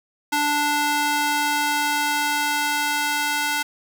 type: tone with high-pass filter sweep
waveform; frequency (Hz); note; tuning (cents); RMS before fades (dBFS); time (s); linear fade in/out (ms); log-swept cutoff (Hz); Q
square; 293.7; D4; 0; -22; 0.32-3.63; 10; 710 to 1200; 0.95
effects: none